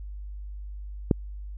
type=click; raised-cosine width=3 ms; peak=-6 dBFS; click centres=1.112 s; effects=added 50 Hz sine -35 dBFS peak until 1.57 s